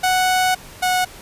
sawtooth tone pair in turn, 740 / 733.6 Hz, F#5 / F#5, 0 / -15 cents, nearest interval unison, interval 15 cents, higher first, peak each -11 / -12 dBFS, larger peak first, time 0.03-0.55 / 0.82-1.05 s, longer first, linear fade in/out 10 ms, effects pink hiss -40 dBFS RMS until 1.21 s + resampled to 32000 Hz

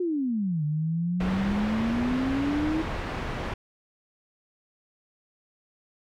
sine exponential two-way sweep, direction down then up, 370 to 147.9 to 322.2 Hz, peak -24 dBFS, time 0-2.82 s, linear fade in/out 5 ms, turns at 0.64 s
pink low-pass noise, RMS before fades -32 dBFS, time 1.2-3.54 s, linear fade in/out 5 ms, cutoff 2300 Hz, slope 12 dB/octave
effects none

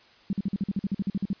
sine tone bursts, 196 Hz, G3, in tune, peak -23 dBFS, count 14, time 0.3-1.331 s, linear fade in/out 2 ms, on 30 ms, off 47 ms, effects white hiss -56 dBFS RMS until 1.4 s + resampled to 11025 Hz

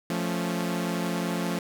sawtooth chord, F augmented, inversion none, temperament equal, 174.61 / 220 / 277.2 Hz, F3 / A3 / C#4, 0 / 0 / 0 cents, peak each -25 / -28 / -30 dBFS, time 0.1-1.59 s, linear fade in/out 2 ms, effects none

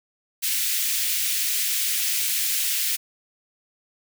white high-pass noise, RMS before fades -24 dBFS, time 0.42-2.97 s, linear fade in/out 20 ms, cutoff 2000 Hz, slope 24 dB/octave, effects none

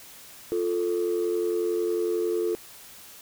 sine tone pair together, 350 / 441 Hz, F4 / A4, +4 / +4 cents, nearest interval major third, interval 400 cents, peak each -25 dBFS, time 0.52-2.55 s, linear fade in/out 0 ms, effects tanh soft clip ceiling -18 dBFS + white hiss -47 dBFS RMS until 3.21 s

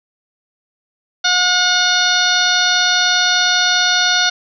harmonic tone, 723 Hz, F#5, 40 cents flat, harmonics 1 / 2 / 3 / 4 / 5 / 6 / 7 / 8, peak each -22 / -16 / -26 / -24 / -18 / -19 / -26 / -22 dBFS, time 1.24-4.3 s, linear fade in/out 10 ms, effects none

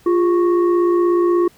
sine tone with frequency modulation, 349.2 Hz, F4, in tune, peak -12 dBFS, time 0.06-1.48 s, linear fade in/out 5 ms, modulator 755 Hz, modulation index 0.51, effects pink hiss -51 dBFS RMS until 1.57 s

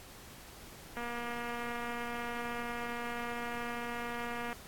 click train, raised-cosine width 0.5 ms, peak -25 dBFS, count 848, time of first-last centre 0.97-4.529 s, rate 238 Hz, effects pink hiss -52 dBFS RMS until 4.67 s + AAC 64 kbps

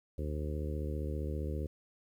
harmonic tone, 75.1 Hz, D2, 39 cents sharp, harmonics 1 / 2 / 3 / 4 / 5 / 6 / 7, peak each -35 / -42 / -46 / -45 / -45 / -46 / -47 dBFS, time 0.18-1.67 s, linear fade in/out 5 ms, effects 11-bit

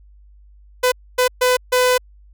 sawtooth tone bursts at uneven times, 502 Hz, B4, 28 cents sharp, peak -9 dBFS, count 4, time 0.83-0.92 / 1.18-1.28 / 1.41-1.57 / 1.72-1.98 s, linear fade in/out 10 ms, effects added 50 Hz sine -44 dBFS peak until 2.33 s

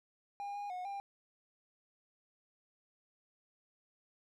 triangle tone with pitch steps, 808 / 816 / 728 / 798 Hz, G#5 / G#5 / F#5 / G5, -48 / -31 / -28 / +31 cents, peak -37 dBFS, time 0.4-1 s, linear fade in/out 0 ms, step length 150 ms, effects none

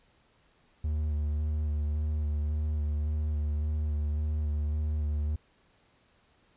triangle tone with vibrato, 75.3 Hz, D2, 44 cents sharp, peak -25 dBFS, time 0.84-5.36 s, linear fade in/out 5 ms, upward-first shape square, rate 1.8 Hz, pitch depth 21 cents each way, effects pink hiss -66 dBFS RMS until 6.56 s + resampled to 8000 Hz

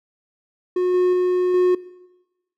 triangle tone with level steps, 362.6 Hz, F#4, 35 cents flat, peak -15 / -13 / -15 / -12 dBFS, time 0.76-1.75 s, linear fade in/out 5 ms, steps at 0.94 / 1.13 / 1.54 s, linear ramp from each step 2 ms, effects noise-tail reverb RT60 1.0 s tail -19 dB re dry

